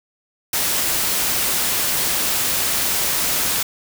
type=noise; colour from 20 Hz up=white; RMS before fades=-20 dBFS; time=0.53-3.63 s; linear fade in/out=5 ms; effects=none